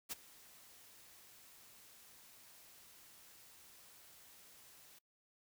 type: noise with ADSR envelope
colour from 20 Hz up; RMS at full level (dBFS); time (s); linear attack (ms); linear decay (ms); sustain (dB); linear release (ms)
white; -40; 0.09-4.99; 32; 17; -21; 8
effects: noise-tail reverb RT60 0.1 s tail -22 dB re dry